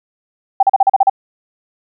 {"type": "tone bursts", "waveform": "sine", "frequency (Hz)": 779, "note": "G5", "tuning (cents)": -11, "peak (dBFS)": -5, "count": 8, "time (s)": [0.6, 1.098], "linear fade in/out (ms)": 5, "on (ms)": 29, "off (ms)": 38, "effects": []}